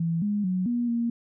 sine tone with pitch steps, 166.1 / 206.4 / 184 / 239.9 / 234.3 Hz, E3 / G#3 / F#3 / A#3 / A#3, +13 / -10 / -9 / +50 / +9 cents, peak -23 dBFS, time 0-1.1 s, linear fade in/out 5 ms, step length 220 ms, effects none

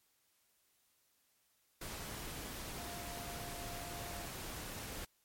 sine tone in noise, 698.5 Hz, F5, in tune, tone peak -49 dBFS, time 2.78-4.26 s, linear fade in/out 5 ms, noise pink, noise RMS -45 dBFS, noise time 1.81-5.05 s, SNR -7 dB, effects white hiss -75 dBFS RMS until 5.24 s + MP3 64 kbps

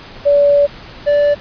sine / triangle tone pair in turn, 574 / 581.7 Hz, D5 / D5, -40 / -17 cents, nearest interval unison, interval 23 cents, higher second, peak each -7 dBFS, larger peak neither, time 0.25-0.67 / 1.06-1.35 s, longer first, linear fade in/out 20 ms, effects pink hiss -35 dBFS RMS until 1.4 s + resampled to 11025 Hz

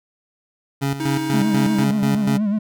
25% pulse tone with tremolo, 138.59 Hz, C#3, in tune, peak -15 dBFS, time 0.81-2.38 s, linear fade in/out 20 ms, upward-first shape square, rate 4.1 Hz, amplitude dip 65%
square tone, 316.6 Hz, D#4, 30 cents sharp, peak -23 dBFS, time 1-1.84 s, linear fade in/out 2 ms
triangle tone with vibrato, 207.7 Hz, G#3, in tune, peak -15 dBFS, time 1.33-2.59 s, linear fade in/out 10 ms, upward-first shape sine, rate 8.4 Hz, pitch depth 82 cents each way
effects none

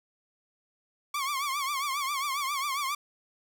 sawtooth tone with vibrato, 1118 Hz, C#6, 14 cents sharp, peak -25 dBFS, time 1.14-2.95 s, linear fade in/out 5 ms, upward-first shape triangle, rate 7.4 Hz, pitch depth 130 cents each way, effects none

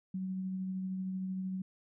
sine tone with tremolo, 187.8 Hz, F#3, 26 cents sharp, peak -33 dBFS, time 0.14-1.62 s, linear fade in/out 5 ms, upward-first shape triangle, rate 13 Hz, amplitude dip 25%, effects none

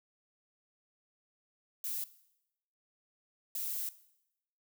violet noise bursts at uneven times, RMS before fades -37 dBFS, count 2, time 1.84-2.04 / 3.55-3.89 s, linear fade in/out 2 ms, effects noise-tail reverb RT60 0.8 s tail -17 dB re dry

